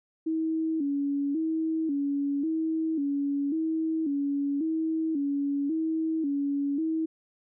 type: tone with vibrato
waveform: sine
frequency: 300.9 Hz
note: D4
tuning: 42 cents sharp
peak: -25 dBFS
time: 0.26-7.06 s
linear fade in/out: 10 ms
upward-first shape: square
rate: 0.92 Hz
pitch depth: 110 cents each way
effects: none